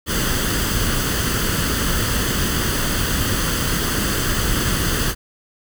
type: noise with comb filter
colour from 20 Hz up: pink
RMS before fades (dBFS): -20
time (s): 0.06-5.15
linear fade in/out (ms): 50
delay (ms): 0.64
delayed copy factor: +0.6
effects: none